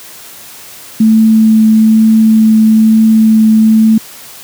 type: tone with vibrato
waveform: sine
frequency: 220 Hz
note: A3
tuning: in tune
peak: -3 dBFS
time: 1-3.98 s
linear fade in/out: 5 ms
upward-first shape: triangle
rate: 1.1 Hz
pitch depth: 9 cents each way
effects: white hiss -32 dBFS RMS until 4.43 s + high-pass 80 Hz 12 dB/octave